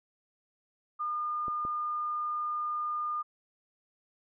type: tone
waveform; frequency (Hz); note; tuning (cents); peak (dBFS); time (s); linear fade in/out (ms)
sine; 1213; D#6; -44; -30; 0.99-3.23; 20
type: clicks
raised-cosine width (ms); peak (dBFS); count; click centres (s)
2; -29; 2; 1.482 / 1.651
effects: none